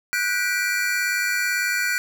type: chord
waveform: square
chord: G major seventh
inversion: third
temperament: just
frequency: 1470 / 1568 / 1960 / 2352 Hz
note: F#6 / G6 / B6 / D7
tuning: -12 / 0 / -14 / +2 cents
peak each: -25 / -30 / -29 / -27 dBFS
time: 0.13-1.98 s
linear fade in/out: 0 ms
effects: none